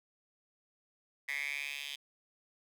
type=tone with high-pass filter sweep; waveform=10% pulse; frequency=142 Hz; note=C#3; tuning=42 cents sharp; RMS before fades=-39 dBFS; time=1.28-1.96 s; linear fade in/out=10 ms; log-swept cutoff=2000 to 3000 Hz; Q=7.3; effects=none